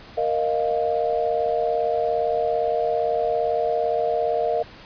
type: chord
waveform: sine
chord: Bb suspended fourth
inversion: none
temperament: just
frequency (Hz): 466.2 / 621.6 / 699.2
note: Bb4 / Eb5 / F5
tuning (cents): 0 / -2 / +2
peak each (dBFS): -24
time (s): 0.17-4.63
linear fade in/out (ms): 10
effects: pink hiss -44 dBFS RMS until 4.85 s + resampled to 11025 Hz